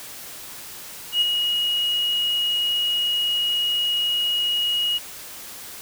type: tone with ADSR envelope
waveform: sine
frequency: 2890 Hz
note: F#7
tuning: 41 cents flat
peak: -13 dBFS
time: 1.12-4.99 s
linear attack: 93 ms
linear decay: 17 ms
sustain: -6 dB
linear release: 25 ms
effects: tanh soft clip ceiling -12 dBFS + white hiss -38 dBFS RMS until 5.81 s